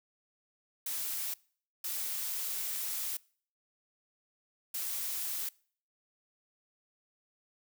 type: noise bursts at uneven times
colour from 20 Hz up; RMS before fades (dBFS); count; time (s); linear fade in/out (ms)
blue; -36; 3; 0.86-1.34 / 1.84-3.17 / 4.74-5.49; 5
effects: noise-tail reverb RT60 0.5 s tail -24 dB re dry